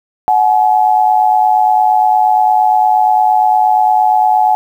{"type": "tone pair together", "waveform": "sine", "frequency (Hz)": [741.4, 850], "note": ["F#5", "G#5"], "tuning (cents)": [3, 40], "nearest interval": "major second", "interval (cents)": 237, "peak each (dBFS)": -10, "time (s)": [0.28, 4.55], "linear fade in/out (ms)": 0, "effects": ["7-bit"]}